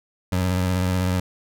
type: tone with vibrato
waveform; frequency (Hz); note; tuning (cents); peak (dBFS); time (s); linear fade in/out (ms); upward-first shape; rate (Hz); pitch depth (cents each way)
25% pulse; 91.6; F#2; -17; -16; 0.32-1.2; 5; sine; 16; 41
effects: none